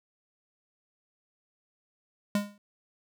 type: tone with exponential decay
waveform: square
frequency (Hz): 204.6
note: G#3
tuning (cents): -26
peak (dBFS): -22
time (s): 2.35-2.58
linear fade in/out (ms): 2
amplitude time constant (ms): 49
effects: none